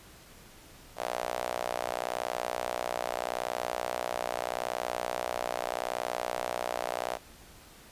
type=tone with high-pass filter; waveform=sawtooth; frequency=60.8 Hz; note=B1; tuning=26 cents flat; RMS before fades=-34 dBFS; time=0.96-7.19 s; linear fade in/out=50 ms; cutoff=650 Hz; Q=3.2; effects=pink hiss -53 dBFS RMS until 7.91 s + resampled to 32000 Hz